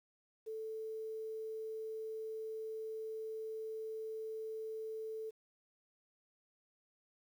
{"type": "tone with quantisation", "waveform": "sine", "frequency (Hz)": 440, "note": "A4", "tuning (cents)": 0, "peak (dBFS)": -40, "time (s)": [0.46, 5.31], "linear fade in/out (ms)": 20, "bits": 11, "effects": []}